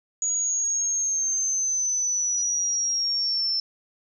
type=linear sweep; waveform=sine; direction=down; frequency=6790 to 5330 Hz; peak=-22 dBFS; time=0.22-3.6 s; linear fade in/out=2 ms; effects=none